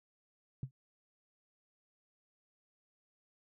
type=tone with exponential decay; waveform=sine; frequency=130.81 Hz; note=C3; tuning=in tune; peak=-31 dBFS; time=0.63-0.71 s; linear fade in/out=2 ms; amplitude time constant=17 ms; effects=none